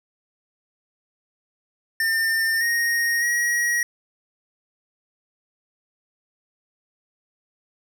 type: tone with pitch steps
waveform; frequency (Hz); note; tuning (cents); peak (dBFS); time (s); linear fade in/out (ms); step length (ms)
square; 1803 / 1865 / 1900; A6 / A#6 / A#6; +42 / 0 / +33; -20; 2-3.83; 2; 610
effects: none